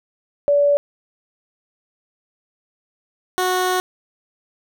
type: tone pair in turn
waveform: sine / 15% pulse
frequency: 575 / 367.3 Hz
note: D5 / F#4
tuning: -37 / -13 cents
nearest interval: minor sixth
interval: 776 cents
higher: first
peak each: -12 / -11 dBFS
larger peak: second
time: 0.48-0.77 / 3.38-3.8 s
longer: second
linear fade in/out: 0 ms
effects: none